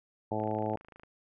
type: harmonic tone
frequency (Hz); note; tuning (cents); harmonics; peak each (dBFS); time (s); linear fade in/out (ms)
107.8; A2; -35; 1 / 2 / 3 / 4 / 5 / 6 / 7 / 8; -38 / -38 / -38 / -38 / -38 / -38 / -38 / -38; 0.31-0.76; 5
type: click train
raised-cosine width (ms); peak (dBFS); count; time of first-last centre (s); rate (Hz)
0.5; -36; 18; 0.4-1.034; 26.8
effects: none